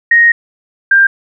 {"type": "tone pair in turn", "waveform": "sine", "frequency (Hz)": [1869, 1589.9], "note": ["A#6", "G6"], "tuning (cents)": [4, 24], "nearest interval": "minor third", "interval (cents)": 280, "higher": "first", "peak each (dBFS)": -4, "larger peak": "neither", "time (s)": [[0.11, 0.32], [0.91, 1.07]], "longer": "first", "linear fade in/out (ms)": 5, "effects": []}